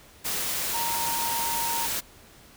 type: tone in noise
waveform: sine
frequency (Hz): 928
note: A#5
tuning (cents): -8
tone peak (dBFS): -29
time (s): 0.73-1.87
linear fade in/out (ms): 20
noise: white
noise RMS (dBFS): -29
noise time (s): 0.24-2.01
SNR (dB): -3
effects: pink hiss -52 dBFS RMS until 2.56 s

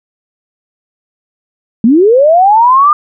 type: linear sweep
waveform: sine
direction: up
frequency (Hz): 208.6 to 1222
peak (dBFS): -3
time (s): 1.84-2.93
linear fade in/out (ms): 2
effects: none

